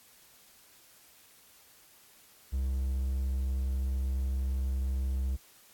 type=tone; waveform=triangle; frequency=65.9 Hz; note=C2; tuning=13 cents sharp; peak=-26 dBFS; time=2.52-5.37 s; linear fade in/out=20 ms; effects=white hiss -59 dBFS RMS until 5.73 s + AAC 64 kbps